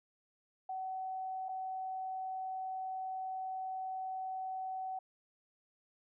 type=tone with dropouts; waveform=sine; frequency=755 Hz; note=F#5; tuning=35 cents sharp; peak=-37 dBFS; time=0.69-4.99 s; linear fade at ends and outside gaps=5 ms; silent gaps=1.486-1.49 s; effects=none